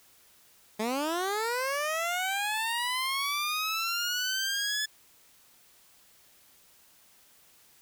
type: linear sweep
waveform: 15% pulse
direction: up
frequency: 208.5 to 1727 Hz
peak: -22 dBFS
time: 0.79-4.86 s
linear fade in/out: 10 ms
effects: white hiss -60 dBFS RMS until 7.81 s